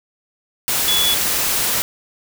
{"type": "tone in noise", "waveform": "sine", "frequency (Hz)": 3406, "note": "G#7", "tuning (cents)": 43, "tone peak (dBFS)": -16, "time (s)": [0.88, 1.14], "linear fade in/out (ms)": 0, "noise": "white", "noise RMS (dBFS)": -19, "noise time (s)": [0.68, 1.82], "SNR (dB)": 0, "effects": []}